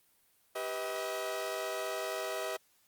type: chord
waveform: sawtooth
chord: G augmented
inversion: none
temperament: equal with one note detuned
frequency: 392 / 493.9 / 637.2 Hz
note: G4 / B4 / D#5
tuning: 0 / 0 / +41 cents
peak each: -37 / -37 / -33 dBFS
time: 0.55-2.57 s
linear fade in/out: 10 ms
effects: white hiss -69 dBFS RMS until 2.87 s + Opus 32 kbps